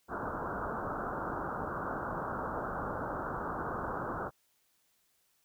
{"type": "low-pass noise", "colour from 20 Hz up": "white", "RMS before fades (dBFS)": -37, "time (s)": [0.08, 4.31], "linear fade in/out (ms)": 50, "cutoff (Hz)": 1500, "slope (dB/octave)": 96, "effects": ["white hiss -73 dBFS RMS until 5.44 s"]}